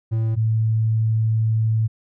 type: tone pair in turn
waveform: triangle / sine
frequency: 111.9 / 110.93 Hz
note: A2 / A2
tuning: +30 / +15 cents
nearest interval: unison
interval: 15 cents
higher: first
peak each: -16 dBFS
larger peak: neither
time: 0.11-0.36 / 0.36-1.88 s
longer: second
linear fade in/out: 20 ms
effects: none